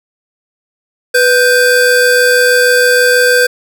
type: tone pair together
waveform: square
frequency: 493.9 / 1568 Hz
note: B4 / G6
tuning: 0 / 0 cents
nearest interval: octave + minor sixth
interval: 2000 cents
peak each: -10 dBFS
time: 1.14-3.47 s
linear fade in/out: 10 ms
effects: none